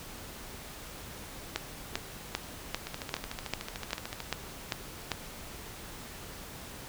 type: two click trains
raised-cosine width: 0.2 ms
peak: -19 / -12 dBFS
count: 19 / 10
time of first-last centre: 2.87-4.203 / 1.56-5.117 s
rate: 13.5 / 2.53 Hz
effects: pink hiss -45 dBFS RMS until 6.88 s